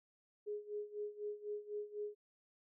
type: tone with tremolo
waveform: sine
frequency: 416.9 Hz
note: G#4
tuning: 7 cents sharp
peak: -38 dBFS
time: 0.46-2.15 s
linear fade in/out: 20 ms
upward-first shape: sine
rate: 4 Hz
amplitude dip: 85%
effects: none